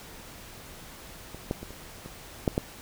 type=clicks; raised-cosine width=2 ms; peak=-27 / -14 / -24 / -30 / -27 / -9 / -11 dBFS; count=7; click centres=1.346 / 1.511 / 1.63 / 1.706 / 2.06 / 2.478 / 2.579 s; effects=pink hiss -46 dBFS RMS until 2.81 s